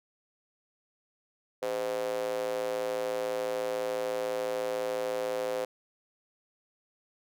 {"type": "tone with high-pass filter", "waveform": "square", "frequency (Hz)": 57, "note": "A#1", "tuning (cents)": -38, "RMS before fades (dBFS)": -32, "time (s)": [1.62, 5.65], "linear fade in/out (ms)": 5, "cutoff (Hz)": 500, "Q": 5.5, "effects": []}